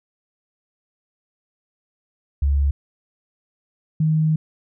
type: tone pair in turn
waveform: sine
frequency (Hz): 70.4 / 156.68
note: C#2 / D#3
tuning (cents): +27 / +12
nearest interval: octave + major second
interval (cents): 1385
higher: second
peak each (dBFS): -15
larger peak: neither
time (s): 2.42-2.71 / 4-4.36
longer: second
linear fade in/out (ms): 5
effects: none